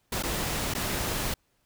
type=noise with dropouts; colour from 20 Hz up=pink; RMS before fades=-30 dBFS; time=0.12-1.34 s; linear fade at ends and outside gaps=5 ms; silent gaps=0.226-0.234 / 0.739-0.749 s; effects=pink hiss -71 dBFS RMS until 1.65 s